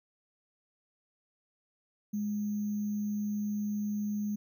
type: tone with sample-and-hold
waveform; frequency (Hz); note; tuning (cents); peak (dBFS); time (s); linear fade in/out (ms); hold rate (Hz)
sine; 207.7; G#3; 0; -30; 2.13-4.36; 10; 6300
effects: none